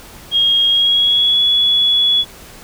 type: tone with pitch glide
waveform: sine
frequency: 3261 to 3390 Hz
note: G#7 to G#7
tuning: -32 to +35 cents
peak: -10 dBFS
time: 0.31-2.25 s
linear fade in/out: 50 ms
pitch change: +67 cents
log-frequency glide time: 0.68-1.39 s
effects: pink hiss -38 dBFS RMS until 2.63 s